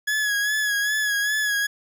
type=tone with vibrato; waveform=40% pulse; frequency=1684 Hz; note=G#6; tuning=24 cents sharp; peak=-20 dBFS; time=0.07-1.67 s; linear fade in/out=10 ms; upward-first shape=sine; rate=2.5 Hz; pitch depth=43 cents each way; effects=none